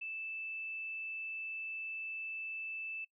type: tone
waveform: sine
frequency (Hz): 2637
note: E7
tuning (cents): 0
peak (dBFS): -39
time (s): 0.01-3.05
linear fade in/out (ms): 10
effects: noise-tail reverb RT60 0.1 s tail -22 dB re dry